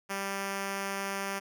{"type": "tone", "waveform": "5% pulse", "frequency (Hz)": 196.6, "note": "G3", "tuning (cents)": 5, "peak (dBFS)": -21, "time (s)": [0.09, 1.4], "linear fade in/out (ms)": 20, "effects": []}